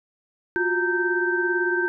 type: tone cluster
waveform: sine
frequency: 353.6 / 371.5 / 919 / 1559 Hz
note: F4 / F#4 / A#5 / G6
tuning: +22 / +7 / -25 / -10 cents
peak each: -24 / -30 / -32 / -23 dBFS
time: 0.56-1.88 s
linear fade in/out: 0 ms
effects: none